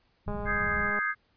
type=low-pass noise; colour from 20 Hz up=pink; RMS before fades=-37 dBFS; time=0.26-0.91 s; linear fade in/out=20 ms; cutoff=200 Hz; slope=48 dB/octave
type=click train; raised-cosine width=1 ms; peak=-24 dBFS; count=147; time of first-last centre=0.28-0.989 s; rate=206 Hz
type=chord; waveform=sine; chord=Ab major seventh; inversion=second; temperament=equal; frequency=1244.5 / 1568 / 1661.2 / 2093 Hz; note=Eb6 / G6 / Ab6 / C7; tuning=0 / 0 / 0 / 0 cents; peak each=-32 / -32 / -31 / -33 dBFS; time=0.45-1.15 s; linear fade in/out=50 ms
effects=pink hiss -69 dBFS RMS until 1.36 s + resampled to 11025 Hz